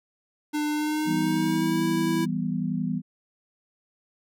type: tone with pitch glide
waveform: square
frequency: 299.6 to 328.6 Hz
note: D4 to E4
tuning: +35 to -5 cents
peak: -25 dBFS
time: 0.53-2.26 s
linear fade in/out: 20 ms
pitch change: +160 cents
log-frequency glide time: 0.72-1.85 s
type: chord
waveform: sine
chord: E minor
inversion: none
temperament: equal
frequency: 164.81 / 196 / 246.9 Hz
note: E3 / G3 / B3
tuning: 0 / 0 / 0 cents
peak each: -29 dBFS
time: 1.05-3.02 s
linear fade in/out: 50 ms
effects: none